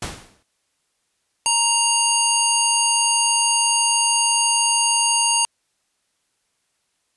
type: noise with exponential decay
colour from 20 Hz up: pink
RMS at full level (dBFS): -25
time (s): 0.02-0.43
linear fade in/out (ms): 5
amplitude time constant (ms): 88
type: harmonic tone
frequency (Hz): 932.3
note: A#5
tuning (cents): 0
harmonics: 1 / 3 / 5 / 7 / 9 / 10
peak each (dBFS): -22 / -22 / -25 / -23 / -27 / -21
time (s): 1.46-5.45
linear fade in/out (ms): 0
effects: white hiss -70 dBFS RMS until 7.16 s + resampled to 24000 Hz

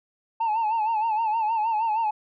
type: tone with vibrato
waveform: sine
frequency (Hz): 883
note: A5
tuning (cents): +6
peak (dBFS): -19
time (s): 0.4-2.11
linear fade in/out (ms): 10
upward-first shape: sine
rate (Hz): 6.4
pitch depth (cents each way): 82
effects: tanh soft clip ceiling -20 dBFS

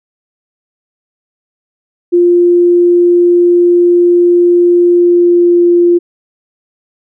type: tone with pitch glide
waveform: sine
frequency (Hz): 350 to 347.8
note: F4 to F4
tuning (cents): +4 to -7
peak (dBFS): -4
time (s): 2.12-5.99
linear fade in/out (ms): 20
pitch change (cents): -11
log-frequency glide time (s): 4.97-5.68
effects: none

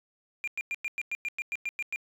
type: tone bursts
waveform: triangle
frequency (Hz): 2398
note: D7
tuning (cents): +36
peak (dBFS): -27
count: 12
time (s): 0.44-1.96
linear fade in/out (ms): 0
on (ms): 35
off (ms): 100
effects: tanh soft clip ceiling -23 dBFS

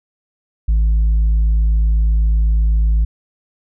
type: tone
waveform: sine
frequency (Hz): 54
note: A1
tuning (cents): -32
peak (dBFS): -8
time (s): 0.68-3.05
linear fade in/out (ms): 10
effects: tanh soft clip ceiling -10 dBFS

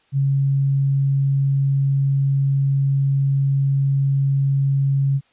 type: tone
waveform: sine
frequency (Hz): 137.7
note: C#3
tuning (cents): -11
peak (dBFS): -15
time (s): 0.12-5.21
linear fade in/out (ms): 50
effects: white hiss -60 dBFS RMS until 5.32 s + resampled to 8000 Hz

